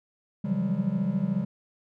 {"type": "tone cluster", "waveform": "triangle", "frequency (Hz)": [136.6, 163.8, 175.4, 186.4, 200.2], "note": ["C#3", "E3", "F3", "F#3", "G3"], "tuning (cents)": [-25, -11, 8, 13, 37], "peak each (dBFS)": [-32, -32, -33, -27, -26], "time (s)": [0.44, 1.45], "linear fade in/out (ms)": 10, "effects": []}